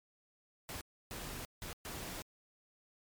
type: noise bursts at uneven times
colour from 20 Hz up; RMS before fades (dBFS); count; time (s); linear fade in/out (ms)
pink; -44; 4; 0.69-0.81 / 1.11-1.45 / 1.62-1.73 / 1.85-2.22; 0
effects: MP3 96 kbps